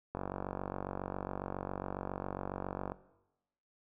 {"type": "click train", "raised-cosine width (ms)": 1, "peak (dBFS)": -23, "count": 132, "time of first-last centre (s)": [0.15, 2.92], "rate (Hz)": 47.3, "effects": ["noise-tail reverb RT60 0.9 s tail -17 dB re dry"]}